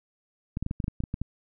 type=clicks; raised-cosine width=5 ms; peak=-17 dBFS; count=11; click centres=0.571 / 0.626 / 0.664 / 0.711 / 0.802 / 0.842 / 0.881 / 1.004 / 1.038 / 1.141 / 1.216 s; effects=none